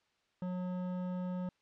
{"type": "tone with hard clipping", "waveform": "sine", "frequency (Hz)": 181.5, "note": "F#3", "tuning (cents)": -33, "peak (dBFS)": -37, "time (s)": [0.42, 1.49], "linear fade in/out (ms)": 2, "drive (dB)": 12, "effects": ["white hiss -75 dBFS RMS until 1.61 s", "low-pass 4000 Hz 12 dB/octave"]}